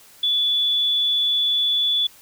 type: tone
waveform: sine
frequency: 3446 Hz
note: A7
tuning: 37 cents flat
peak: -17 dBFS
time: 0.23-2.07 s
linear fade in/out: 5 ms
effects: white hiss -49 dBFS RMS until 2.21 s